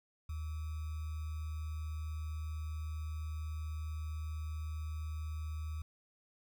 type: tone with sample-and-hold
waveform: sine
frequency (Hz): 77.78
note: D#2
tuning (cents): 0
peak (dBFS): -37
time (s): 0.29-5.82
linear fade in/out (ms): 5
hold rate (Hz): 1225
effects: none